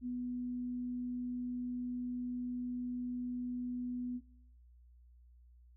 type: tone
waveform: sine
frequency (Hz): 246.9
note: B3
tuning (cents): 0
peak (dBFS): -36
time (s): 0.01-4.21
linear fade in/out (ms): 50
effects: noise-tail reverb RT60 0.7 s tail -18 dB re dry + added 60 Hz sine -58 dBFS peak until 5.76 s